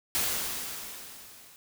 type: noise with level ramp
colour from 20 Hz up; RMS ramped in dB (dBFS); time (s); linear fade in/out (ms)
white; -27 to -54; 0.15-1.56; 0
effects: none